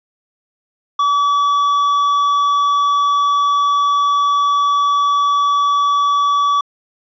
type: tone with tanh clipping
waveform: sine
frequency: 1145 Hz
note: D6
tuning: 44 cents flat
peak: -13 dBFS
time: 0.99-6.61 s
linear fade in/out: 5 ms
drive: 7 dB
effects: resampled to 16000 Hz